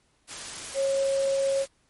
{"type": "tone in noise", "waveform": "sine", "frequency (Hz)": 546, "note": "C#5", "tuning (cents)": -26, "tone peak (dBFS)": -22, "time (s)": [0.74, 1.66], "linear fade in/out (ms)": 50, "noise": "white", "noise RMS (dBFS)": -37, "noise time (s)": [0.27, 1.68], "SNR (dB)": 12, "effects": ["pink hiss -67 dBFS RMS until 1.89 s", "MP3 48 kbps"]}